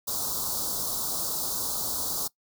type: band-stop noise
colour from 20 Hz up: white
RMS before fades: -30 dBFS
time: 0.07-2.28 s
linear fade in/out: 10 ms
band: 1300 to 3900 Hz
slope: 48 dB/octave
effects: noise-tail reverb RT60 0.1 s tail -21 dB re dry